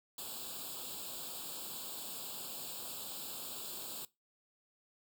white noise with comb filter, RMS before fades -44 dBFS, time 0.18-4.05 s, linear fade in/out 2 ms, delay 0.25 ms, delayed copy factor +0.95, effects noise-tail reverb RT60 0.2 s tail -19 dB re dry + high-pass 150 Hz 12 dB/octave

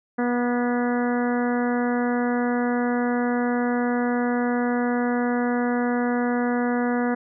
harmonic tone with a mistuned harmonic, 242.9 Hz, B3, 29 cents flat, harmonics 1 / 2 / 3 / 4 / 5 / 6 / 7 / 8, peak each -22 / -27 / -30 / -35 / -36 / -35 / -35 / -39 dBFS, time 0.18-7.15 s, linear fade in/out 10 ms, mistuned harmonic 8, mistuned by +21 cents, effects none

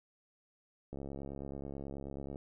click train, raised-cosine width 2 ms, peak -30 dBFS, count 100, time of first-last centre 0.93-2.359 s, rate 69.3 Hz, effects none

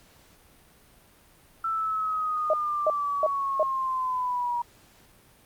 sine linear sweep, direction down, 1334 to 951 Hz, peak -25 dBFS, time 1.64-4.62 s, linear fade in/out 5 ms
sine tone bursts, 622.3 Hz, D#5, in tune, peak -19 dBFS, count 4, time 2.5-3.63 s, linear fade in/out 2 ms, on 35 ms, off 330 ms
effects pink hiss -57 dBFS RMS until 5.45 s + Opus 48 kbps

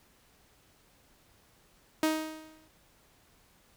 sawtooth tone with exponential decay, 313.8 Hz, D#4, 15 cents sharp, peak -19 dBFS, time 2.03-2.68 s, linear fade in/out 2 ms, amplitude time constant 140 ms, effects pink hiss -64 dBFS RMS until 3.76 s

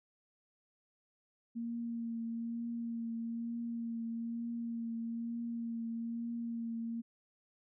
sine tone with vibrato, 231.8 Hz, A#3, 10 cents flat, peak -36 dBFS, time 1.55-7.02 s, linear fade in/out 20 ms, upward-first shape triangle, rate 1.1 Hz, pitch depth 22 cents each way, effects none

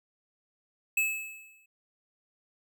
square tone with exponential decay, 2600 Hz, E7, 24 cents flat, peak -23 dBFS, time 0.97-1.66 s, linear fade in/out 5 ms, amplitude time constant 150 ms, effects none

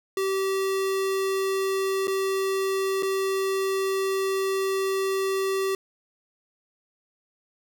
square tone with dropouts, 386 Hz, G4, 27 cents flat, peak -24 dBFS, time 0.17-5.75 s, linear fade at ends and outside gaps 2 ms, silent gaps 2.072-2.079 / 3.025-3.03 s, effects none

